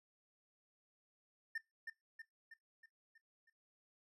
triangle tone with echo, 1797 Hz, A6, 36 cents sharp, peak -37 dBFS, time 1.55-1.58 s, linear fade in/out 5 ms, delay 320 ms, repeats 6, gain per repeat -5 dB, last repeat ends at 3.5 s, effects noise-tail reverb RT60 0.2 s tail -21 dB re dry + resampled to 32000 Hz

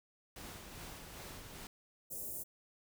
pink noise with tremolo, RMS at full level -48 dBFS, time 0.36-1.67 s, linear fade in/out 2 ms, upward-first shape sine, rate 2.5 Hz, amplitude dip 35%
white band-stop noise, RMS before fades -43 dBFS, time 2.1-2.44 s, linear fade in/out 20 ms, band 610 to 7900 Hz, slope 24 dB/octave
effects none

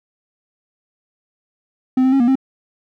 triangle tone with pitch steps, 257.9 / 261.1 / 272 / 239 / 265.6 Hz, C4 / C4 / C#4 / A#3 / C4, -25 / -3 / -33 / +43 / +26 cents, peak -9 dBFS, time 1.97-2.355 s, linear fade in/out 5 ms, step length 77 ms, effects none

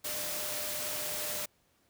sine tone in noise, 602 Hz, D5, 43 cents sharp, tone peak -44 dBFS, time 0.04-1.46 s, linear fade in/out 10 ms, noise white, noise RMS -36 dBFS, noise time 0.04-1.46 s, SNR -11 dB, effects pink hiss -70 dBFS RMS until 1.89 s + high-pass 60 Hz 12 dB/octave

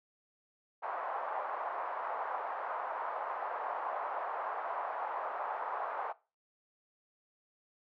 white band-pass noise, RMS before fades -38 dBFS, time 0.82-6.13 s, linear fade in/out 20 ms, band 640 to 1100 Hz, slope 24 dB/octave, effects noise-tail reverb RT60 0.3 s tail -20 dB re dry

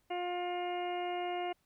harmonic tone with a mistuned harmonic, 354.9 Hz, F4, 28 cents sharp, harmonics 1 / 2 / 3 / 4 / 5 / 6 / 7 / 8, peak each -38 / -36 / -49 / -52 / -55 / -47 / -55 / -48 dBFS, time 0.1-1.53 s, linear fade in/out 10 ms, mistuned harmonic 7, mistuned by -38 cents, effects pink hiss -75 dBFS RMS until 1.65 s

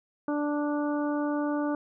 harmonic tone, 293.7 Hz, D4, in tune, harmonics 1 / 2 / 3 / 4 / 5, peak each -27 / -33 / -37 / -39 / -41 dBFS, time 0.28-1.75 s, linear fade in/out 2 ms, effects none

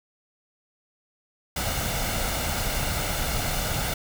pink noise with comb filter, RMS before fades -27 dBFS, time 1.56-3.94 s, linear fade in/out 5 ms, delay 1.4 ms, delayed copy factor +0.5, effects none

